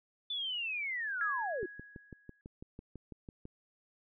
sine linear sweep, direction down, 3520 to 330 Hz, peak -34 dBFS, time 0.3-1.66 s, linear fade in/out 5 ms
sine tone with exponential decay, 1664 Hz, G#6, 3 cents sharp, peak -30 dBFS, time 1.21-2.41 s, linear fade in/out 1 ms, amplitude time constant 260 ms
click train, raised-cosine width 3 ms, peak -33 dBFS, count 12, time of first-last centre 1.63-3.454 s, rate 6.03 Hz
effects none

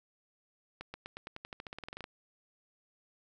accelerating click train, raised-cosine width 0.3 ms, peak -26 dBFS, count 18, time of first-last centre 0.81-2.041 s, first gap 130 ms, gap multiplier 0.92, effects none

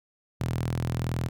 sawtooth tone with high-pass filter, 41.2 Hz, E1, in tune, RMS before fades -29 dBFS, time 0.4-1.29 s, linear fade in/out 10 ms, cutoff 110 Hz, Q 3.5, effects none

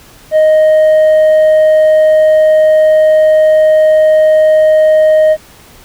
triangle tone with hard clipping, 622.3 Hz, D#5, in tune, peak -3 dBFS, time 0.31-5.37 s, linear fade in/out 50 ms, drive 1 dB, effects pink hiss -39 dBFS RMS until 5.84 s

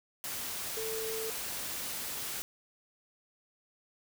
sine tone in noise, 443.8 Hz, A4, 15 cents sharp, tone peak -36 dBFS, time 0.77-1.3 s, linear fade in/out 0 ms, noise white, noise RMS -38 dBFS, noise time 0.24-2.42 s, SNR -1 dB, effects none

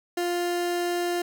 30% pulse tone, 350.2 Hz, F4, 5 cents sharp, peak -22 dBFS, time 0.17-1.22 s, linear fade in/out 5 ms, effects none

